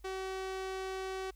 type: tone with low-pass filter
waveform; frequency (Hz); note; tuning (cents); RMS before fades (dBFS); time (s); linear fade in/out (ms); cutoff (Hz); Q
sawtooth; 379.8; F#4; +45; -39; 0.04-1.31; 10; 8600; 0.5
effects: added 50 Hz sine -54 dBFS peak until 1.35 s + white hiss -72 dBFS RMS until 1.35 s